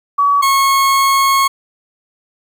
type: tone pair in turn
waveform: sine / 40% pulse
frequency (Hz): 1136 / 1093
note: C#6 / C#6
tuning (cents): +42 / -25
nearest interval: minor second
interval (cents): 67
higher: first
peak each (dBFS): -9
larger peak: neither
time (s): 0.18-0.42 / 0.42-1.48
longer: second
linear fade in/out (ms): 10
effects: 8-bit